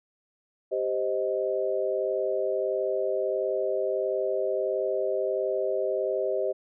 sine chord, C minor, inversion second, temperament equal with one note detuned, 392 / 523.3 / 624.8 Hz, G4 / C5 / Eb5, 0 / 0 / +7 cents, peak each -29 dBFS, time 0.71-6.53 s, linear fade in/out 20 ms, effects none

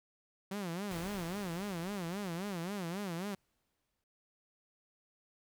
sawtooth tone with vibrato, 185 Hz, F#3, in tune, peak -33 dBFS, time 0.51-3.35 s, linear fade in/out 5 ms, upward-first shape sine, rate 3.7 Hz, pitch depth 200 cents each way
pink noise with exponential decay, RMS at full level -46 dBFS, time 0.91-4.04 s, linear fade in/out 2 ms, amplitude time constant 680 ms
effects none

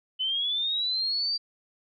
sine linear sweep, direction up, 3004 to 4699 Hz, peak -25 dBFS, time 0.19-1.38 s, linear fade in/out 20 ms, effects none

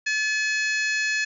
harmonic tone with a mistuned harmonic, 850 Hz, G#5, 40 cents sharp, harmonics 2 / 3 / 4 / 5 / 6 / 7 / 8, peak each -24 / -27 / -41 / -33 / -38 / -38 / -37 dBFS, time 0.06-1.25 s, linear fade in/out 10 ms, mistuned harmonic 2, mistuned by +24 cents, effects none

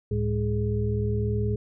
sine tone cluster, 70.1 / 109.3 / 205.9 / 418.2 Hz, C#2 / A2 / G#3 / G#4, +20 / -11 / -15 / +12 cents, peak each -31 / -25 / -32 / -30 dBFS, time 0.11-1.56 s, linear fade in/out 5 ms, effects none

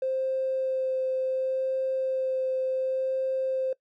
triangle tone with vibrato, 523.3 Hz, C5, in tune, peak -21 dBFS, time 0.02-3.73 s, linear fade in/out 5 ms, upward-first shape sine, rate 0.69 Hz, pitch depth 9 cents each way, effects noise-tail reverb RT60 0.1 s tail -24 dB re dry + tanh soft clip ceiling -23 dBFS

